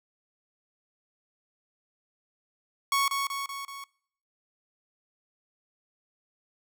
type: tone with echo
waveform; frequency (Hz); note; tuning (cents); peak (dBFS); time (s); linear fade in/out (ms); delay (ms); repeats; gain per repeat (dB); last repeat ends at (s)
sawtooth; 1108.7; C#6; 0; -19; 2.92-3.08; 2; 190; 4; -4; 3.84
effects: noise-tail reverb RT60 0.6 s tail -24 dB re dry